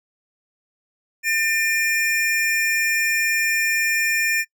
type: tone pair together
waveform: square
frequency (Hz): 1800 / 2403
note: A6 / D7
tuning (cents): +39 / +39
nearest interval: perfect fourth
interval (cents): 500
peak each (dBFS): -23 / -21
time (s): 1.23-4.45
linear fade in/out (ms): 50
effects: noise-tail reverb RT60 0.1 s tail -22 dB re dry